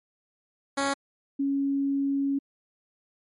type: tone pair in turn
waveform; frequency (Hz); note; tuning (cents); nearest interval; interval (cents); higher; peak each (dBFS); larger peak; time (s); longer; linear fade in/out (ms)
10% pulse / sine; 277.2 / 277.2; C#4 / C#4; 0 / 0; unison; 0; neither; -16 / -23; first; 0.77-0.94 / 1.39-2.39; second; 10
effects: MP3 48 kbps